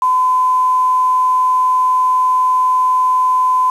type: tone with quantisation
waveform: sine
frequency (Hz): 1016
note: B5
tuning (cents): +49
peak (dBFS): -10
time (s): 0.02-3.7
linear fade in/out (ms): 2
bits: 5
effects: low-pass 8000 Hz 12 dB/octave